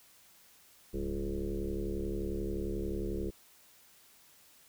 sine tone with frequency modulation, 196.9 Hz, G3, 8 cents sharp, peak -32 dBFS, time 0.93-3.31 s, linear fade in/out 20 ms, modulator 71.3 Hz, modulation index 3.5, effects white hiss -61 dBFS RMS until 4.68 s

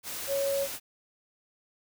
sine tone in noise, 554.4 Hz, C#5, in tune, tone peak -26 dBFS, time 0.27-0.68 s, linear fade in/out 50 ms, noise white, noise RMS -37 dBFS, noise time 0.03-0.8 s, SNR +8 dB, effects none

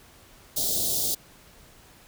white band-stop noise, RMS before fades -26 dBFS, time 0.56-1.15 s, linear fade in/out 10 ms, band 720 to 3500 Hz, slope 48 dB/octave, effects pink hiss -53 dBFS RMS until 2.07 s

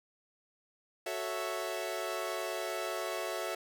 sawtooth chord, F# minor seventh, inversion none, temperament equal, 370 / 440 / 554.4 / 659.3 Hz, F#4 / A4 / C#5 / E5, 0 / 0 / 0 / 0 cents, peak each -37 / -38 / -37 / -34 dBFS, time 1.06-3.55 s, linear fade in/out 5 ms, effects none

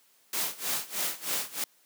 white noise with tremolo, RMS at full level -29 dBFS, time 0.33-1.64 s, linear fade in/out 2 ms, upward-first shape sine, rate 3.2 Hz, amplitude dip 90%, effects white hiss -64 dBFS RMS until 1.85 s + high-pass 200 Hz 12 dB/octave

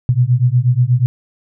sine beating tone pair, 119.9 / 128.2 Hz, A#2 / C3, +49 / -35 cents, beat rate 8.3 Hz, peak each -13 dBFS, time 0.09-1.06 s, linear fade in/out 0 ms, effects none

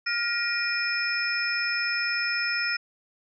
sine tone cluster, 1409 / 1889 / 2425 / 5230 Hz, F6 / A#6 / D#7 / E8, +15 / +22 / -45 / -15 cents, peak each -30 dBFS, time 0.06-2.77 s, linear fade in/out 10 ms, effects none

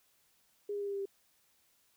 sine tone with pitch steps, 410 / 406.7 / 403.4 / 400.2 / 396.9 / 393.8 Hz, G#4 / G#4 / G4 / G4 / G4 / G4, -22 / -36 / +50 / +36 / +22 / +8 cents, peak -34 dBFS, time 0.69-1.056 s, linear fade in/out 5 ms, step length 61 ms, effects white hiss -71 dBFS RMS until 1.96 s

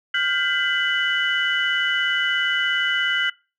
sine tone cluster, 1410 / 1567 / 2013 / 2970 Hz, F6 / G6 / B6 / F#7, +16 / -1 / +33 / +6 cents, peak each -24 dBFS, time 0.14-3.3 s, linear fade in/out 5 ms, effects noise-tail reverb RT60 0.3 s tail -22 dB re dry + tanh soft clip ceiling -10 dBFS

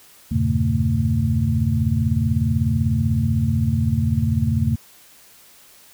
sine tone cluster, 83.9 / 99.9 / 119.8 / 140.2 / 225 Hz, E2 / G2 / A#2 / C#3 / A3, +31 / +33 / +48 / +20 / +39 cents, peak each -23 dBFS, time 0.31-4.76 s, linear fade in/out 10 ms, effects white hiss -49 dBFS RMS until 5.93 s

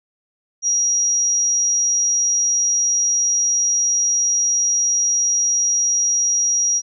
sine tone with amplitude modulation, 5720 Hz, F8, 41 cents sharp, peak -13 dBFS, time 0.62-6.82 s, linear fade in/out 50 ms, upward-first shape sine, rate 197 Hz, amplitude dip 40%, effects none

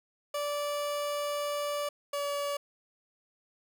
30% pulse tone pair in turn, 582 / 572.3 Hz, D5 / D5, -16 / -45 cents, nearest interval unison, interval 29 cents, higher first, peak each -28 dBFS, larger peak neither, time 0.34-1.89 / 2.13-2.57 s, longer first, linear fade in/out 5 ms, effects none

